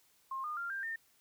sine tone with pitch steps, 1066 / 1217.5 / 1390.4 / 1588 / 1813.6 Hz, C6 / D#6 / F6 / G6 / A#6, +32 / -38 / -8 / +22 / -48 cents, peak -36 dBFS, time 0.31-0.96 s, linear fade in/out 5 ms, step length 130 ms, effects white hiss -69 dBFS RMS until 1.2 s

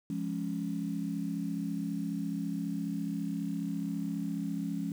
sine chord, Db major, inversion first, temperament just, 173.24 / 207.9 / 277.2 Hz, F3 / Ab3 / Db4, -14 / +2 / 0 cents, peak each -36 / -36 / -36 dBFS, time 0.1-4.92 s, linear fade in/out 2 ms, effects 9-bit

